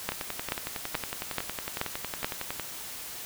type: two click trains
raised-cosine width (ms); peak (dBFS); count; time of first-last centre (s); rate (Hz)
0.3; -11 / -16; 6 / 28; 0.09-2.245 / 0.12-2.597; 2.32 / 10.9
effects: white hiss -40 dBFS RMS until 3.25 s